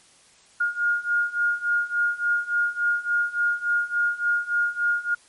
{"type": "beating tone pair", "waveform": "sine", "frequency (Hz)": [1421, 1424.5], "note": ["F6", "F6"], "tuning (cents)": [30, 34], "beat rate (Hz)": 3.5, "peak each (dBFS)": [-25, -23], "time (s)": [0.6, 5.15], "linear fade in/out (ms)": 10, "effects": ["white hiss -55 dBFS RMS until 5.28 s", "MP3 48 kbps"]}